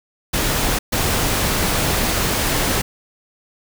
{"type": "noise bursts at uneven times", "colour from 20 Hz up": "pink", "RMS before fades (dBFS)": -19, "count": 2, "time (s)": [[0.33, 0.79], [0.92, 2.82]], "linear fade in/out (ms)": 10, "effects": []}